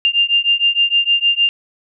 sine beating tone pair, 2794 / 2800.5 Hz, F7 / F7, 0 / +4 cents, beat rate 6.5 Hz, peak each -15 dBFS, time 0.05-1.49 s, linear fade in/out 0 ms, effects none

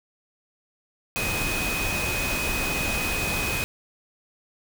sine tone in noise, 2509 Hz, D#7, 14 cents sharp, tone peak -28 dBFS, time 1.16-3.64 s, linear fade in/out 0 ms, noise pink, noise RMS -28 dBFS, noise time 1.16-3.64 s, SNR -3 dB, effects none

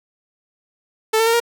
sawtooth tone with pitch steps, 440 / 449.8 / 459.7 / 469.9 Hz, A4 / A4 / A#4 / A#4, 0 / +38 / -24 / +14 cents, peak -10 dBFS, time 1.13-1.402 s, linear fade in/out 10 ms, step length 68 ms, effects none

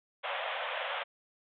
pink band-pass noise, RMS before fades -36 dBFS, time 0.23-1.04 s, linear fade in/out 20 ms, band 500 to 3500 Hz, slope 96 dB/octave, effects none

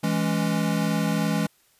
square chord, C# minor, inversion first, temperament equal, 164.81 / 207.7 / 277.2 Hz, E3 / G#3 / C#4, 0 / 0 / 0 cents, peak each -26 / -26 / -30 dBFS, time 0.03-1.47 s, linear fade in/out 10 ms, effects white hiss -62 dBFS RMS until 1.79 s + resampled to 32000 Hz

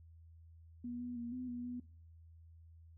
sine tone with pitch steps, 241.9 / 244.8 / 236.6 / 252.7 / 242.8 / 245.5 Hz, B3 / B3 / A#3 / B3 / B3 / B3, -36 / -15 / +26 / +40 / -29 / -10 cents, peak -40 dBFS, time 0.84-1.8 s, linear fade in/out 5 ms, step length 160 ms, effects noise-tail reverb RT60 0.4 s tail -18 dB re dry + added 82 Hz sine -56 dBFS peak until 2.97 s

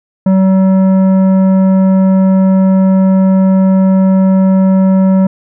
triangle tone with tanh clipping, 190 Hz, F#3, 46 cents sharp, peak -7 dBFS, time 0.26-5.27 s, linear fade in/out 5 ms, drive 15 dB, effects none

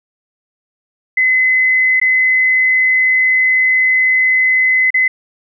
sine tone with dropouts, 2034 Hz, C7, 50 cents flat, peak -9 dBFS, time 1.17-5.08 s, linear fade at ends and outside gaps 5 ms, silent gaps 2-2.014 / 4.905-4.942 s, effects none

